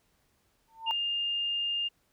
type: tone with exponential growth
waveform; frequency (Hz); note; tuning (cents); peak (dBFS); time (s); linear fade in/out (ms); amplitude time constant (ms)
sine; 899; A5; +37; -26; 0.68-0.91; 0; 48
type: tone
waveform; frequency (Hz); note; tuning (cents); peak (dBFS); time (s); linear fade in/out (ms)
sine; 2814; F7; +12; -28; 0.86-1.89; 20
effects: pink hiss -71 dBFS RMS until 2.12 s